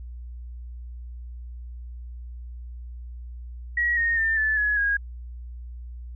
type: tone with pitch steps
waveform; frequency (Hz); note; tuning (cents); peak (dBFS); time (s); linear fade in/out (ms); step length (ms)
sine; 1910 / 1852.4 / 1796.6 / 1742.4 / 1689.9 / 1638.9; A#6 / A#6 / A6 / A6 / G#6 / G#6; +42 / -11 / +36 / -17 / +30 / -23; -20; 3.77-4.97; 5; 200
effects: added 60 Hz sine -35 dBFS peak until 6.15 s

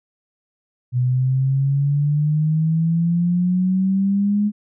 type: exponential sweep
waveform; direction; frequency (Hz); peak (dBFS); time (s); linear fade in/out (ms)
sine; up; 123.47 to 209.9; -15; 0.92-4.52; 50
effects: none

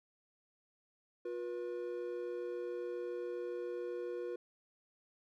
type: tone pair together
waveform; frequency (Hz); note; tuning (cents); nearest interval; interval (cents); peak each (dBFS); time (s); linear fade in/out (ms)
triangle; 356.9 / 484.2; F4 / B4; +38 / -34; perfect fourth; 528; -39 / -39; 1.25-4.36; 5
effects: none

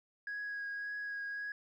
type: tone with vibrato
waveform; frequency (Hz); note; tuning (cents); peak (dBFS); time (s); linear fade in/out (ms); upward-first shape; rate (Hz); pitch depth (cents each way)
sine; 1654; G#6; -8; -36; 0.27-1.52; 2; triangle; 1.8; 16
effects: tanh soft clip ceiling -35 dBFS + 13-bit

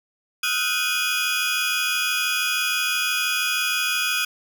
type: tone cluster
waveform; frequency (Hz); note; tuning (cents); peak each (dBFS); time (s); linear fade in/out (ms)
35% pulse; 1276 / 1442 / 1528 / 2479 / 3346; D#6 / F#6 / G6 / D#7 / G#7; +43 / -45 / -45 / -7 / +12; -31 / -27 / -30 / -22 / -25; 0.43-4.25; 5
effects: none

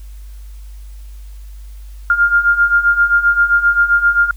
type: beating tone pair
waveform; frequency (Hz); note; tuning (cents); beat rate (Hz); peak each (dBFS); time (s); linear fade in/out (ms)
sine; 1400 / 1407.6; F6 / F6; +4 / +13; 7.6; -15 / -11; 2.1-4.31; 2
effects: added 50 Hz sine -30 dBFS peak until 4.36 s + white hiss -51 dBFS RMS until 4.36 s

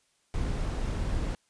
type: noise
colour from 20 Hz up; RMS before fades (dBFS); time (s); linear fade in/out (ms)
brown; -30; 0.34-1.35; 0
effects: white hiss -70 dBFS RMS until 1.49 s + resampled to 22050 Hz

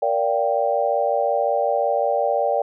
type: chord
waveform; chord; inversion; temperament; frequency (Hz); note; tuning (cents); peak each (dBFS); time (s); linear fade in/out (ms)
sine; G minor seventh; first; equal with one note detuned; 466.2 / 580.6 / 698.5 / 784; Bb4 / D5 / F5 / G5; 0 / -20 / 0 / 0; -25 / -21 / -25 / -23; 0.02-2.62; 5
effects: none

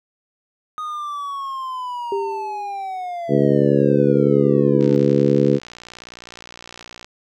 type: linear sweep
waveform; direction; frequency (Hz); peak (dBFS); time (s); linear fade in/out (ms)
triangle; down; 1244.5 to 288.2; -23; 0.78-4.96; 0
type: tone with exponential decay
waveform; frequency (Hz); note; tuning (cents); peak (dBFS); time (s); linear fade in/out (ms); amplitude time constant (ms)
sine; 396.4; G4; +19; -18; 2.12-3.14; 2; 220
type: harmonic tone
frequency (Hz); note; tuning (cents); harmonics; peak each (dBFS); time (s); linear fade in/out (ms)
70.7; C#2; +35; 2 / 3 / 4 / 5 / 6 / 7; -20 / -20 / -20 / -20 / -20 / -20; 3.28-5.6; 50
type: click train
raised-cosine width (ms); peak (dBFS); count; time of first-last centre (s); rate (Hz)
0.2; -20; 134; 4.81-7.045; 59.5
effects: none

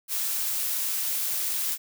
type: noise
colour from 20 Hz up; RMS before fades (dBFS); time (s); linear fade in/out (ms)
blue; -28; 0.08-1.78; 50
effects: none

